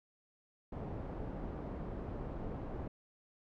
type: low-pass noise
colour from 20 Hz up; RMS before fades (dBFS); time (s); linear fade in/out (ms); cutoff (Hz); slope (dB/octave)
pink; -42; 0.72-2.88; 5; 690; 12
effects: none